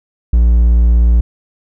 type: tone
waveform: triangle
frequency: 58.27 Hz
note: A#1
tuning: in tune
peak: -4 dBFS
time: 0.33-1.21 s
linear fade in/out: 5 ms
effects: none